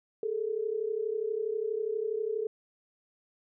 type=tone pair together; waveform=sine; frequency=415.3 / 447.6 Hz; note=G#4 / A4; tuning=0 / +30 cents; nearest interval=minor second; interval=130 cents; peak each=-33 / -31 dBFS; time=0.23-2.47 s; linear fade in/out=2 ms; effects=none